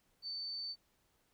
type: tone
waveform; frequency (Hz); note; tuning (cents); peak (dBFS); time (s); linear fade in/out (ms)
sine; 4541; C#8; +41; -39; 0.22-0.76; 50
effects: pink hiss -75 dBFS RMS until 1.33 s